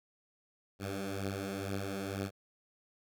10% pulse beating tone pair, 96.5 / 98.6 Hz, G2 / G2, -27 / +11 cents, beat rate 2.1 Hz, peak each -33 / -29 dBFS, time 0.79-2.31 s, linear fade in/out 50 ms, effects Opus 48 kbps

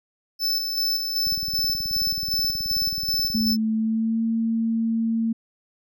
square tone with tremolo, 5274 Hz, E8, in tune, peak -21 dBFS, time 0.39-3.57 s, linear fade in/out 50 ms, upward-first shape square, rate 2.6 Hz, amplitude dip 40%
click train, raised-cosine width 5 ms, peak -26 dBFS, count 43, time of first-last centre 1.27-3.516 s, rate 18.7 Hz
sine tone with pitch glide, 220 to 226.6 Hz, A3 to A#3, 0 to -49 cents, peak -20 dBFS, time 3.34-5.33 s, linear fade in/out 10 ms, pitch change +51 cents, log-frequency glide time 3.75-4.22 s
effects none

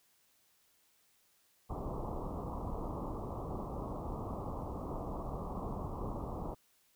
pink low-pass noise, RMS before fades -40 dBFS, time 1.69-6.55 s, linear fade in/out 20 ms, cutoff 1200 Hz, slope 96 dB/octave, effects white hiss -71 dBFS RMS until 6.95 s

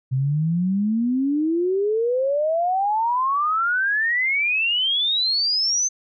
sine exponential sweep, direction up, 127.1 to 6272 Hz, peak -18 dBFS, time 0.11-5.89 s, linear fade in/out 20 ms, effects none

